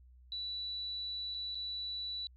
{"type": "tone with dropouts", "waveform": "sine", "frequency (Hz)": 3950, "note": "B7", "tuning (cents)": 0, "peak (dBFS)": -37, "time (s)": [0.32, 2.27], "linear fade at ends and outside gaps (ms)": 1, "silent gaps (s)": [[1.342, 1.346], [1.547, 1.553]], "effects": ["added 62 Hz sine -56 dBFS peak until 2.36 s"]}